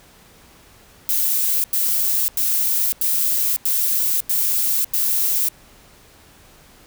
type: noise bursts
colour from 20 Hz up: violet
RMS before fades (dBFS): -19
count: 7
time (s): 1.09-5.486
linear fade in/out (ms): 0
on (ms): 550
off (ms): 91
effects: pink hiss -49 dBFS RMS until 6.86 s